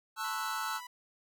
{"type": "chord", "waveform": "square", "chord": "F# minor seventh", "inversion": "first", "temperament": "equal with one note detuned", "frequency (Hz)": [880, 1089.1, 1318.5, 1480], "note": ["A5", "C#6", "E6", "F#6"], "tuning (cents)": [0, -31, 0, 0], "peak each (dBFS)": [-40, -43, -38, -41], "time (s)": [0.16, 0.81], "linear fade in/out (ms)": 50}
{"type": "tone", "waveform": "sawtooth", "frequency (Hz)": 987.8, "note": "B5", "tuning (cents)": 0, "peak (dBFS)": -40, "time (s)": [0.24, 0.87], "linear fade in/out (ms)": 5}
{"effects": []}